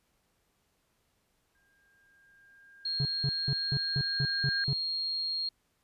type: tone with exponential growth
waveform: sine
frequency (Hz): 1607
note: G6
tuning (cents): +43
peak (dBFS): -29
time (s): 1.55-4.64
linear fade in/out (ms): 1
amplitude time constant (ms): 670
type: tone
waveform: sine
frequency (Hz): 4254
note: C8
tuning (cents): +28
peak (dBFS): -30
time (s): 2.85-5.49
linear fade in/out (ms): 5
type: tone bursts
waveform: triangle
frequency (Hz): 139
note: C#3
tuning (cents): +5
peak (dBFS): -25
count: 8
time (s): 3-4.73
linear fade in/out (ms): 0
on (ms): 50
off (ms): 190
effects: pink hiss -74 dBFS RMS until 5.83 s + resampled to 32000 Hz